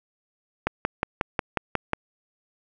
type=click train; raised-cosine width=0.5 ms; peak=-7 dBFS; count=8; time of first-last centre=0.67-1.934 s; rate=5.54 Hz; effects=none